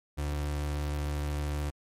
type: tone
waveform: 35% pulse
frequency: 73.42 Hz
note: D2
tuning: in tune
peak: -28 dBFS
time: 0.17-1.71 s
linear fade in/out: 20 ms
effects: MP3 64 kbps